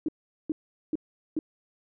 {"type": "tone bursts", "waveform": "sine", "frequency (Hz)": 311.1, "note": "D#4", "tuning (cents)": 0, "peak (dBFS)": -24, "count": 4, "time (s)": [0.06, 1.39], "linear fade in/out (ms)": 2, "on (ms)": 25, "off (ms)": 410, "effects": []}